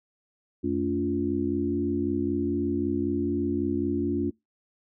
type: tone cluster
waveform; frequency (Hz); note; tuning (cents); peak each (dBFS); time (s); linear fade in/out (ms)
sine; 90.1 / 220.4 / 285.6 / 349.5; F#2 / A3 / D4 / F4; -45 / +3 / -48 / +1; -34 / -31 / -27 / -29; 0.63-4.31; 20
effects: noise-tail reverb RT60 0.2 s tail -25 dB re dry